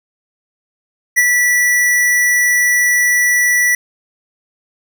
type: tone with ADSR envelope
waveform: square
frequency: 1957 Hz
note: B6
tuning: 16 cents flat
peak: -7 dBFS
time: 1.16-3.75 s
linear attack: 23 ms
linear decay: 38 ms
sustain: -4 dB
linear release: 3 ms
effects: none